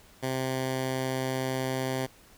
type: tone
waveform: 10% pulse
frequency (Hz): 130.81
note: C3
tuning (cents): 0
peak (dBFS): -20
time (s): 0.22-2.07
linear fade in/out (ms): 20
effects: pink hiss -56 dBFS RMS until 2.37 s